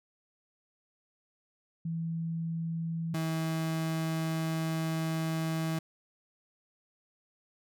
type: tone pair in turn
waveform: sine / 35% pulse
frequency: 164.81 / 161.23 Hz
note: E3 / E3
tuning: 0 / -38 cents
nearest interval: unison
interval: 38 cents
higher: first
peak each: -31 / -28 dBFS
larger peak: second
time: 1.85-3.14 / 3.14-5.79 s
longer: second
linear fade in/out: 5 ms
effects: none